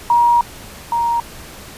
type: tone pair in turn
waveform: sine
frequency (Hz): 950 / 937.5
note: A#5 / A#5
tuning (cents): +33 / +10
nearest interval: unison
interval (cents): 23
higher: first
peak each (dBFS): -9 / -14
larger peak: first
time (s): 0.1-0.41 / 0.92-1.2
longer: first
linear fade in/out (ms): 2
effects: pink hiss -36 dBFS RMS until 1.77 s + resampled to 32000 Hz